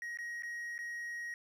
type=tone with dropouts; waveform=triangle; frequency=1889 Hz; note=A#6; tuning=22 cents sharp; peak=-37 dBFS; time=0.02-1.34 s; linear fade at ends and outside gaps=1 ms; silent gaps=0.173-0.187 / 0.423-0.433 / 0.78-0.789 s; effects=none